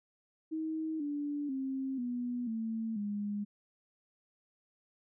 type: tone with pitch steps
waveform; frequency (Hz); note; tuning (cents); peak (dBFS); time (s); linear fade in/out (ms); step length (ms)
sine; 316.9 / 290.6 / 266.5 / 244.4 / 224.1 / 205.5; D#4 / D4 / C4 / B3 / A3 / G#3; +32 / -18 / +32 / -18 / +32 / -18; -33; 0.51-3.45; 20; 490
effects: none